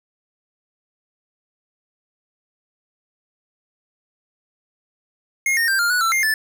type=tone with pitch steps; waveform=square; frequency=2144 / 1842 / 1577 / 1403 / 1471 / 1339 / 2114 / 1751 Hz; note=C7 / A#6 / G6 / F6 / F#6 / E6 / C7 / A6; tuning=+42 / -21 / +10 / +8 / -11 / +27 / +17 / -9 cents; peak=-17 dBFS; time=5.46-6.34 s; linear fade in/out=2 ms; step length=110 ms; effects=9-bit